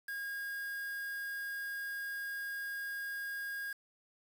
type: tone with quantisation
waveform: triangle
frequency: 1628 Hz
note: G#6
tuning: 35 cents flat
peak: -36 dBFS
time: 0.08-3.73 s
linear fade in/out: 5 ms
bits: 8
effects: none